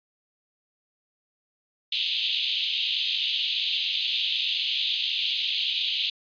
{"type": "band-pass noise", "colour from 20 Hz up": "white", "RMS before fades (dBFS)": -27, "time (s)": [1.92, 6.1], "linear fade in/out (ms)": 5, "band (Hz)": [2800, 3900], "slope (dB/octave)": 48, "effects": ["resampled to 11025 Hz"]}